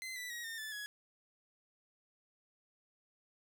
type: tone with pitch steps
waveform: sawtooth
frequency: 2059 / 1976.3 / 1896.9 / 1820.6 / 1747.5 / 1677.3 Hz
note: C7 / B6 / A#6 / A#6 / A6 / G#6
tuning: -28 / +1 / +30 / -41 / -12 / +17 cents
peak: -38 dBFS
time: 0.02-0.86 s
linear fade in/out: 0 ms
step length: 140 ms
effects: none